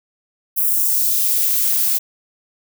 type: noise with high-pass filter sweep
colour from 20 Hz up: violet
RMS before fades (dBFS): -17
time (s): 0.56-1.99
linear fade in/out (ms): 20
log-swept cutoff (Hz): 12000 to 520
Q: 0.91
effects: none